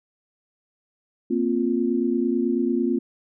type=chord; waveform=sine; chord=Bb suspended second; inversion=none; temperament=just; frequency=233.1 / 262.2 / 349.6 Hz; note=Bb3 / C4 / F4; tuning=0 / +4 / +2 cents; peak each=-24 dBFS; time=1.3-2.99 s; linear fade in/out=10 ms; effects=none